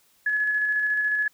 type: tone with tremolo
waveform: sine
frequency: 1700 Hz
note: G#6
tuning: 40 cents sharp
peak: -20 dBFS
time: 0.26-1.28 s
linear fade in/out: 5 ms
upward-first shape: square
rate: 14 Hz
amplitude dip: 25%
effects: white hiss -62 dBFS RMS until 1.33 s